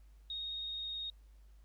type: tone with vibrato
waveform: sine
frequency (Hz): 3729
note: A#7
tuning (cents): 0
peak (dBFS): -38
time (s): 0.3-1.1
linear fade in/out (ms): 2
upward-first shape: sine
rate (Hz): 19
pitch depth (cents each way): 13
effects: added 51 Hz sine -56 dBFS peak until 1.64 s + pink hiss -75 dBFS RMS until 1.64 s